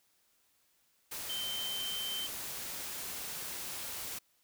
sine tone in noise, 3104 Hz, G7, 18 cents flat, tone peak -36 dBFS, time 1.29-2.27 s, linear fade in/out 10 ms, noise white, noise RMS -41 dBFS, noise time 1.11-4.19 s, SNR +2 dB, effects white hiss -72 dBFS RMS until 4.43 s

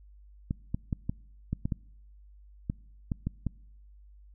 clicks, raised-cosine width 5 ms, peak -17 dBFS, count 11, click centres 0.509 / 0.745 / 0.928 / 1.095 / 1.53 / 1.655 / 1.722 / 2.699 / 3.118 / 3.27 / 3.467 s, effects noise-tail reverb RT60 0.9 s tail -26 dB re dry + added 50 Hz sine -51 dBFS peak until 4.34 s

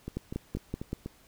two click trains, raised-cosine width 3 ms, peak -19 / -23 dBFS, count 5 / 5, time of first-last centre 0.17-0.93 / 0.08-1.06 s, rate 5.26 / 4.08 Hz, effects pink hiss -60 dBFS RMS until 1.27 s

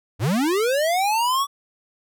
square linear sweep, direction up, 84.4 to 1149 Hz, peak -19 dBFS, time 0.19-1.47 s, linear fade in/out 50 ms, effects none

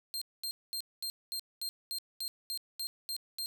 sawtooth tone bursts, 4186 Hz, C8, in tune, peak -32 dBFS, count 12, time 0.14-3.46 s, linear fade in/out 0 ms, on 75 ms, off 220 ms, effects none

